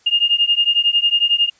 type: beating tone pair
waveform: sine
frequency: 2826 / 2837 Hz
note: F7 / F7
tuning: +20 / +27 cents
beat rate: 11 Hz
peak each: -16 dBFS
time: 0.06-1.5 s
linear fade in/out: 10 ms
effects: white hiss -55 dBFS RMS until 1.59 s + resampled to 16000 Hz